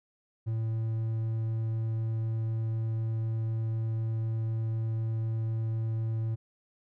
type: tone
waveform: triangle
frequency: 112 Hz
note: A2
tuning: 31 cents sharp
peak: -26 dBFS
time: 0.46-6.36 s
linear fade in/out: 20 ms
effects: none